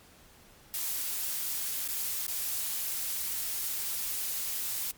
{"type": "noise with dropouts", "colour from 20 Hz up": "blue", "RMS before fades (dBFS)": -33, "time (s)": [0.74, 4.91], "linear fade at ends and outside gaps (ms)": 0, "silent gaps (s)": [[1.877, 1.887], [2.266, 2.281]], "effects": ["pink hiss -57 dBFS RMS until 4.97 s", "MP3 96 kbps"]}